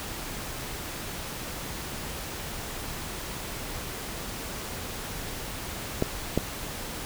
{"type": "clicks", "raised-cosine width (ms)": 2, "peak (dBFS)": -9, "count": 2, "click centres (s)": [6.024, 6.376], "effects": ["pink hiss -36 dBFS RMS until 7.05 s"]}